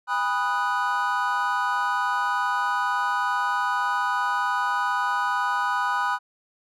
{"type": "chord", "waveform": "triangle", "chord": "G# minor seventh", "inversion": "none", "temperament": "equal with one note detuned", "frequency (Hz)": [809.8, 987.8, 1244.5, 1480], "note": ["G#5", "B5", "D#6", "F#6"], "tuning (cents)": [-44, 0, 0, 0], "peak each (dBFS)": [-28, -24, -26, -26], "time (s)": [0.07, 6.19], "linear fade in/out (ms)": 50, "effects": []}